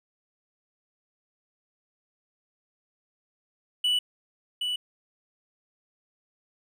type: tone with echo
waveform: triangle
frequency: 2960 Hz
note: F#7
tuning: in tune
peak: -20 dBFS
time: 3.84-3.99 s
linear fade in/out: 5 ms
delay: 770 ms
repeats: 1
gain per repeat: -5 dB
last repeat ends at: 4.76 s
effects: none